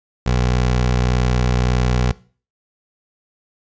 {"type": "tone", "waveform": "20% pulse", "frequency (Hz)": 61.74, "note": "B1", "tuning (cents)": 0, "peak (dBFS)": -10, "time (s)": [0.26, 2.12], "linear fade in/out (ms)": 5, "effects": ["noise-tail reverb RT60 0.4 s tail -20 dB re dry", "resampled to 16000 Hz"]}